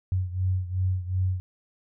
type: beating tone pair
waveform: sine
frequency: 91.9 / 94.6 Hz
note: F#2 / F#2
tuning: -11 / +39 cents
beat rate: 2.7 Hz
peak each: -25 / -29 dBFS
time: 0.12-1.4 s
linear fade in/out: 0 ms
effects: none